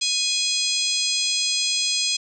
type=harmonic tone with a mistuned harmonic; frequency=830.6 Hz; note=G#5; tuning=in tune; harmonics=3 / 4 / 5 / 6 / 7 / 8 / 9 / 10; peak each=-29 / -27 / -26 / -26 / -31 / -31 / -32 / -34 dBFS; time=0.01-2.17 s; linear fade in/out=10 ms; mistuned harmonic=7; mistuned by=+60 cents; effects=none